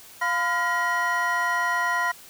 triangle tone cluster, 701 / 1010 / 1406 / 1905 Hz, F5 / B5 / F6 / A#6, +6 / +39 / +11 / +37 cents, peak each -29 / -24 / -27 / -24 dBFS, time 0.21-2.12 s, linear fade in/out 10 ms, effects white hiss -47 dBFS RMS until 2.29 s

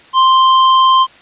square tone, 1046.5 Hz, C6, in tune, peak -7 dBFS, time 0.13-1.07 s, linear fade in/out 50 ms, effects white hiss -42 dBFS RMS until 1.21 s + resampled to 8000 Hz

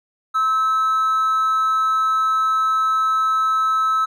triangle tone with amplitude modulation, 1300 Hz, E6, 24 cents flat, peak -11 dBFS, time 0.34-4.06 s, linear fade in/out 20 ms, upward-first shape sine, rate 264 Hz, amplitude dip 40%, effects tanh soft clip ceiling -10 dBFS

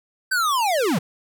square linear sweep, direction down, 1568 to 131.5 Hz, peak -19 dBFS, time 0.31-0.99 s, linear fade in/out 10 ms, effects none

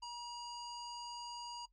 harmonic tone, 955 Hz, A#5, 42 cents sharp, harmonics 1 / 3 / 5 / 7 / 9, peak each -45 / -54 / -50 / -57 / -66 dBFS, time 0.02-1.66 s, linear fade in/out 10 ms, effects noise-tail reverb RT60 0.1 s tail -20 dB re dry + added 43 Hz sine -70 dBFS peak until 1.72 s

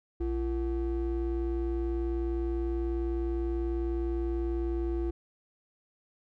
triangle ring-modulated tone, 200.4 Hz, G3, 38 cents sharp, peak -23 dBFS, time 0.2-5.11 s, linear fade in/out 10 ms, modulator 141 Hz, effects none

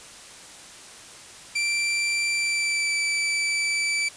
sawtooth tone with pitch glide, 2349 to 2317 Hz, D7 to D7, 0 to -24 cents, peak -19 dBFS, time 1.55-4.09 s, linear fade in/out 10 ms, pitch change -24 cents, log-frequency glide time 2.31-2.95 s, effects white hiss -44 dBFS RMS until 4.16 s + resampled to 22050 Hz

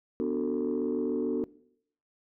sine chord, B minor seventh, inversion none, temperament equal with one note detuned, 246.9 / 293.7 / 370 / 445.9 Hz, B3 / D4 / F#4 / A4, 0 / 0 / 0 / +23 cents, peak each -31 dBFS, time 0.2-1.44 s, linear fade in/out 0 ms, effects noise-tail reverb RT60 0.7 s tail -21 dB re dry + tanh soft clip ceiling -21 dBFS

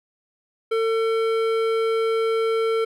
sine tone with hard clipping, 450 Hz, A4, 39 cents sharp, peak -21 dBFS, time 0.71-2.85 s, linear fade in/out 10 ms, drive 13 dB, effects none

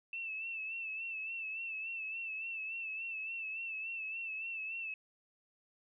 sine tone with vibrato, 2650 Hz, E7, 9 cents sharp, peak -38 dBFS, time 0.13-4.94 s, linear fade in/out 2 ms, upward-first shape sine, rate 3.5 Hz, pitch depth 50 cents each way, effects none

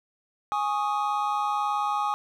triangle chord, Ab suspended fourth, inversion none, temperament just, 830.6 / 1107.5 / 1245.9 Hz, Ab5 / Db6 / Eb6, 0 / -2 / +2 cents, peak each -25 / -29 / -27 dBFS, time 0.52-2.14 s, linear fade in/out 0 ms, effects none

